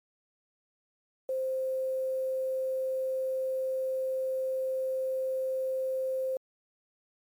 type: tone with quantisation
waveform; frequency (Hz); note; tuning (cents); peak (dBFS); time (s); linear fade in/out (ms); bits
sine; 523.3; C5; 0; -28; 1.29-6.37; 2; 9
effects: MP3 96 kbps